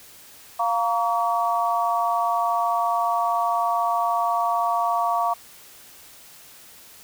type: chord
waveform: sine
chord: Bb minor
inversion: second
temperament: equal with one note detuned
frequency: 698.5 / 932.3 / 1136 Hz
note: F5 / Bb5 / Db6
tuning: 0 / 0 / +42 cents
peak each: -23 / -25 / -24 dBFS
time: 0.59-5.34 s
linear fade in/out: 10 ms
effects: white hiss -47 dBFS RMS until 7.03 s